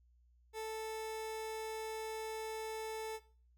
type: tone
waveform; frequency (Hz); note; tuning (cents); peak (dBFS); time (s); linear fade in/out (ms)
30% pulse; 440; A4; 0; -37; 0.53-3.2; 50
effects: noise-tail reverb RT60 0.4 s tail -17 dB re dry + added 60 Hz sine -65 dBFS peak until 3.57 s